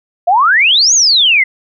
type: exponential two-way sweep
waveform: sine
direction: up then down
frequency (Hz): 659.3 to 6830 to 1997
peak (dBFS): -6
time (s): 0.27-1.44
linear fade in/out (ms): 10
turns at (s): 0.94
effects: none

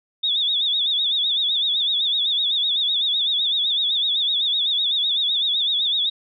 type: tone with vibrato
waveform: sine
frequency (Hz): 3569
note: A7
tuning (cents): +24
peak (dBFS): -18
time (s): 0.23-6.1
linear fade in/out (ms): 10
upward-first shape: sine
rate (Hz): 7.9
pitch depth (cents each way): 110
effects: none

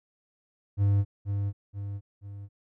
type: tone with echo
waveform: triangle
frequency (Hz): 100.4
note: G2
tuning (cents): +42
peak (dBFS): -18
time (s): 0.77-1.05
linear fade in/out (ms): 50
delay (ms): 480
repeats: 3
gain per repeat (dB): -6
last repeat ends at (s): 2.49
effects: none

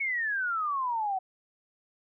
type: exponential sweep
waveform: sine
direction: down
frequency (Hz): 2239 to 740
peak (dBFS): -27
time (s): 0-1.19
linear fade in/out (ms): 10
effects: none

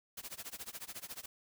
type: noise with tremolo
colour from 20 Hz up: white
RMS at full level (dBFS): -43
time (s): 0.17-1.26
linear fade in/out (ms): 5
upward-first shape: sine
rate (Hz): 14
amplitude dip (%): 95
effects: none

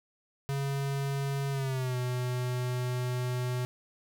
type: tone with pitch glide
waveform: square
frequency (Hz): 138.59 to 124.9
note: C#3 to B2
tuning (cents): 0 to +20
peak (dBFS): -30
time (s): 0.49-3.65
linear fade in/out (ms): 0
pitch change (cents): -180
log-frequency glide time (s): 1.51-1.97
effects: none

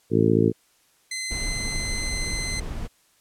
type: harmonic tone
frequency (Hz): 55.4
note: A1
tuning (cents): +13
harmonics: 2 / 3 / 4 / 5 / 6 / 7 / 8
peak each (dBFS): -24 / -24 / -24 / -24 / -24 / -24 / -24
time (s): 0.1-0.53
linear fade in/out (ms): 50
type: tone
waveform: 15% pulse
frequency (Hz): 2054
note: C7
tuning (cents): -33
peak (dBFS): -22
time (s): 1.11-2.6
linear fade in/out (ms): 5
type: noise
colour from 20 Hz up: brown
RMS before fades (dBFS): -30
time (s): 1.3-2.88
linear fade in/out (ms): 20
effects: white hiss -62 dBFS RMS until 3.2 s + low-pass 12000 Hz 12 dB/octave

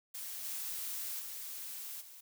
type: noise with level steps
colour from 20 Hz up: blue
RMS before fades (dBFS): -43 / -40 / -44 / -53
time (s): 0.14-2.21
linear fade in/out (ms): 10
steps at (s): 0.43 / 1.19 / 2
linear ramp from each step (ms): 20
effects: none

